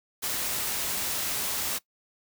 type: noise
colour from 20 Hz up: white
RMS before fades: -30 dBFS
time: 0.22-1.79 s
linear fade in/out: 20 ms
effects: noise-tail reverb RT60 0.1 s tail -20 dB re dry